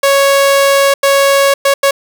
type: tone bursts at uneven times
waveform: sawtooth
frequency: 554.4 Hz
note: C#5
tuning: in tune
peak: -3 dBFS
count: 4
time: 0.03-0.94 / 1.03-1.54 / 1.65-1.74 / 1.83-1.91 s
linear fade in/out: 5 ms
effects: none